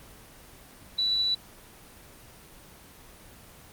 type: tone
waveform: sine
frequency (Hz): 3951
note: B7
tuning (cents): 0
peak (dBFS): -22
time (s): 0.98-1.35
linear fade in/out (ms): 10
effects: pink hiss -50 dBFS RMS until 3.72 s + Opus 24 kbps